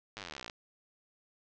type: slowing click train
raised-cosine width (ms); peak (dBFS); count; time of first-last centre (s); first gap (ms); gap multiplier
0.2; -24; 26; 0.17-0.498; 9; 1.03
effects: low-pass 6000 Hz 12 dB/octave